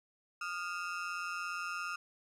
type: ring-modulated tone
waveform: 35% pulse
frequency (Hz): 1318.5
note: E6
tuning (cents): 0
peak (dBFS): -32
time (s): 0.41-1.96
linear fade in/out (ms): 5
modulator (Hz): 88.6
effects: low-pass 7000 Hz 12 dB/octave + 12-bit